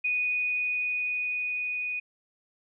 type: tone with level ramp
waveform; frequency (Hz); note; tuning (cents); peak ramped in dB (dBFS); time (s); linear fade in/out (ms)
sine; 2478; D#7; -8; -24 to -29; 0.04-2; 10
effects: none